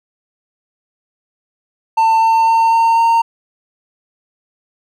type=tone with pitch steps; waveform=triangle; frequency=896 / 901.7 / 907.5 / 913.2 / 919.1 Hz; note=A5 / A5 / A#5 / A#5 / A#5; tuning=+31 / +42 / -47 / -36 / -25 cents; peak=-7 dBFS; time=1.97-3.22 s; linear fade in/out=10 ms; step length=250 ms; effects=none